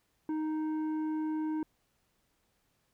sine tone with tanh clipping, 311.1 Hz, D#4, in tune, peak -32 dBFS, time 0.29-1.63 s, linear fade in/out 2 ms, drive 8 dB, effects pink hiss -75 dBFS RMS until 2.93 s

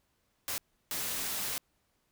white noise bursts at uneven times, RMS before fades -35 dBFS, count 2, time 0.48-0.58 / 0.91-1.58 s, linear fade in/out 0 ms, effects pink hiss -75 dBFS RMS until 2.11 s

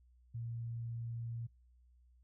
sine tone, 116.54 Hz, A#2, in tune, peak -39 dBFS, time 0.34-1.47 s, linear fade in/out 10 ms, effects noise-tail reverb RT60 0.3 s tail -26 dB re dry + added 61 Hz sine -63 dBFS peak until 2.23 s

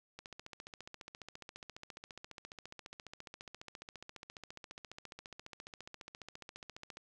click train, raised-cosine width 0.2 ms, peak -30 dBFS, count 100, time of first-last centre 0.19-6.971 s, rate 14.6 Hz, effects none

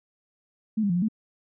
sine tone with pitch steps, 218.4 / 201.1 / 173.4 / 178.2 / 218.4 Hz, A3 / G3 / F3 / F3 / A3, -13 / +44 / -12 / +35 / -13 cents, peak -21 dBFS, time 0.77-1.085 s, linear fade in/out 10 ms, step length 63 ms, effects none

